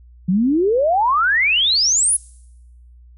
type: exponential sweep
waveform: sine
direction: up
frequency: 172.4 to 10780 Hz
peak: -13 dBFS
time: 0.28-2.17 s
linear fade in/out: 10 ms
effects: noise-tail reverb RT60 0.9 s tail -25 dB re dry + added 60 Hz sine -42 dBFS peak until 3.17 s